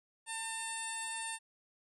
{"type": "tone with low-pass filter", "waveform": "15% pulse", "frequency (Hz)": 899, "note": "A5", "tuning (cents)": 37, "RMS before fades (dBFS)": -40, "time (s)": [0.26, 1.39], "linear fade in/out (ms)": 50, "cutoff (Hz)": 9000, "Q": 5.1, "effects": []}